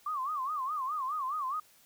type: tone with vibrato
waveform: sine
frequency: 1134 Hz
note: C#6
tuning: 39 cents sharp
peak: -31 dBFS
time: 0.06-1.6 s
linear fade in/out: 5 ms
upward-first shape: sine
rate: 4.8 Hz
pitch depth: 180 cents each way
effects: white hiss -62 dBFS RMS until 1.85 s